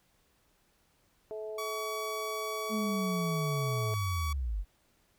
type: harmonic tone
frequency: 216 Hz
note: A3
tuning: 32 cents flat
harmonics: 2 / 3 / 4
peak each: -38 / -41 / -55 dBFS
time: 1.31-3.94 s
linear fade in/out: 0 ms
type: tone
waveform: sawtooth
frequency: 1133 Hz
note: C#6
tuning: 37 cents sharp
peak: -32 dBFS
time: 1.58-4.33 s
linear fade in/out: 5 ms
type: linear sweep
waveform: sine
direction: down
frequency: 220 to 43.19 Hz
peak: -30 dBFS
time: 2.69-4.65 s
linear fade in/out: 50 ms
effects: pink hiss -70 dBFS RMS until 5.18 s

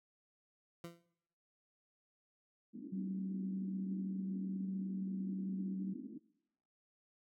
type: tone with exponential decay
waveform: 20% pulse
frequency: 170 Hz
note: F3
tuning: 46 cents flat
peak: -38 dBFS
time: 0.84-1.06 s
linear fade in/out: 2 ms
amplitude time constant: 46 ms
type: band-pass noise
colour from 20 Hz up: pink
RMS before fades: -49 dBFS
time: 2.73-6.19 s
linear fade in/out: 20 ms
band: 220 to 310 Hz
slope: 48 dB/octave
type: tone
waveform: sine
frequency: 190.9 Hz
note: G3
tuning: 46 cents flat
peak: -38 dBFS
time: 2.92-5.94 s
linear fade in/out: 10 ms
effects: noise-tail reverb RT60 0.9 s tail -22 dB re dry

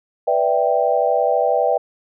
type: chord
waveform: sine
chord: E minor seventh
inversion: second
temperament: equal with one note detuned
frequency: 492.5 / 587.3 / 659.3 / 784 Hz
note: B4 / D5 / E5 / G5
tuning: -5 / 0 / 0 / 0 cents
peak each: -20 dBFS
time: 0.27-1.78 s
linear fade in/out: 10 ms
effects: none

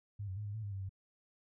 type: tone with pitch steps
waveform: sine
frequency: 102.2 / 93.9 / 105.1 / 102.2 / 110.2 / 101.5 / 97.1 / 95.9 Hz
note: G#2 / F#2 / G#2 / G#2 / A2 / G#2 / G2 / G2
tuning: -27 / +26 / +21 / -27 / +3 / -39 / -16 / -37 cents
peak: -38 dBFS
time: 0.19-0.894 s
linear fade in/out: 10 ms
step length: 88 ms
effects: none

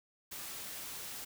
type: noise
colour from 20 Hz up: white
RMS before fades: -44 dBFS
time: 0.31-1.25 s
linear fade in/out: 10 ms
effects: none

